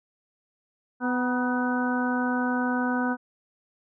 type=harmonic tone with a mistuned harmonic; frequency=249.6 Hz; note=B3; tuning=19 cents sharp; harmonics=1 / 2 / 3 / 4 / 5 / 6; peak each=-25 / -34 / -33 / -33 / -36 / -31 dBFS; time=1-3.17 s; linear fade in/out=50 ms; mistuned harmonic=4; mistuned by=-49 cents; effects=none